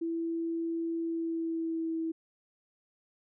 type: tone with pitch glide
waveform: sine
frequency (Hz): 331.7 to 325.2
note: E4 to E4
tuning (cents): +11 to -23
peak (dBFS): -30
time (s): 0.01-2.12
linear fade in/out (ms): 10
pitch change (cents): -34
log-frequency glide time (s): 1-2
effects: none